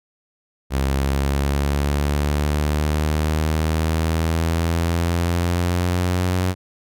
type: exponential sweep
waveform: sawtooth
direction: up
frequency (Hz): 67.3 to 92.1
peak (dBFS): -14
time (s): 0.7-6.55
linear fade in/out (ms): 50
effects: none